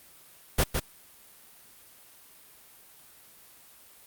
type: noise with echo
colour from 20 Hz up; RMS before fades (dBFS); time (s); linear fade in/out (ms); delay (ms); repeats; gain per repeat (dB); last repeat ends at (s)
pink; -22; 0.58-0.64; 10; 160; 1; -5; 0.8
effects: white hiss -54 dBFS RMS until 4.06 s + Opus 32 kbps